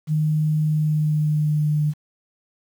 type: tone with pitch glide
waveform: sine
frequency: 154 to 150.48 Hz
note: D#3 to D3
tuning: -17 to +42 cents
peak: -17 dBFS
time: 0.07-1.94 s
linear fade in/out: 50 ms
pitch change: -41 cents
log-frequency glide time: 0.61-1.79 s
effects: 8-bit